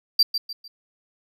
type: tone with echo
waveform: triangle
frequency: 4704 Hz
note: D8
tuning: 2 cents sharp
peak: -11 dBFS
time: 0.19-0.23 s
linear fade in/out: 5 ms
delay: 150 ms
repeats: 3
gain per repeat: -9 dB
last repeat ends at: 0.68 s
effects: none